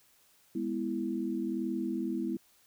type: chord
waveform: sine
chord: E major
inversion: first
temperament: just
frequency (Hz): 206 / 247.2 / 329.6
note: G#3 / B3 / E4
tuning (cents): -14 / +2 / 0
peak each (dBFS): -36 / -35 / -34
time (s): 0.55-2.37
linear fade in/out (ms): 5
effects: white hiss -65 dBFS RMS until 2.66 s